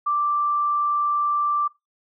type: tone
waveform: sine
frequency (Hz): 1174.7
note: D6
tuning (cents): 0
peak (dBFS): -19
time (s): 0.06-1.68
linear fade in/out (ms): 10
effects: noise-tail reverb RT60 0.2 s tail -21 dB re dry